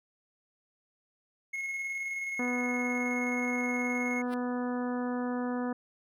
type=tone with tremolo; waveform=triangle; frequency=2169 Hz; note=C#7; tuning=38 cents flat; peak=-30 dBFS; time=1.53-4.22 s; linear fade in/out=10 ms; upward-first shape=square; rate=19 Hz; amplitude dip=25%
type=harmonic tone; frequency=246.9 Hz; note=B3; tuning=in tune; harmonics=1 / 2 / 3 / 4 / 5 / 6 / 7; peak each=-31 / -37 / -41 / -43 / -45 / -47 / -48 dBFS; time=2.39-5.73 s; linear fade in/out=5 ms
type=tone with exponential growth; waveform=5% pulse; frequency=340 Hz; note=F4; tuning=46 cents flat; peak=-31 dBFS; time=4.25-4.34 s; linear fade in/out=2 ms; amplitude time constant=18 ms
effects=none